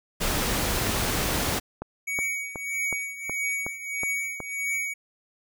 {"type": "noise", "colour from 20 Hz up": "pink", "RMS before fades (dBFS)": -26, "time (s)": [0.2, 1.6], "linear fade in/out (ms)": 20}
{"type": "click train", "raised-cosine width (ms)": 1, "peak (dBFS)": -19, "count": 8, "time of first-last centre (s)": [1.82, 4.403], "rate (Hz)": 2.71}
{"type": "tone with tremolo", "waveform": "square", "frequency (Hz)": 2249, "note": "C#7", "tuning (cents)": 24, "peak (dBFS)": -25, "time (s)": [2.07, 4.94], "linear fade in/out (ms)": 10, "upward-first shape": "triangle", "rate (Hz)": 1.6, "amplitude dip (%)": 80}
{"effects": []}